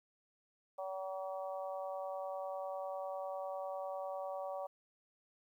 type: harmonic tone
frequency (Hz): 190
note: F#3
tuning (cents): +46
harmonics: 3 / 4 / 5 / 6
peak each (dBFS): -41 / -44 / -50 / -50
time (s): 0.78-4.67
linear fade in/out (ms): 10
effects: 12-bit